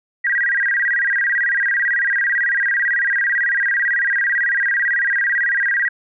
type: tone with vibrato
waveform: sine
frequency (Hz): 1760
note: A6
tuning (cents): 0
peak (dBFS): -15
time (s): 0.24-5.89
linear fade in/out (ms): 10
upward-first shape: square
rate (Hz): 18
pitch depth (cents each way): 160
effects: none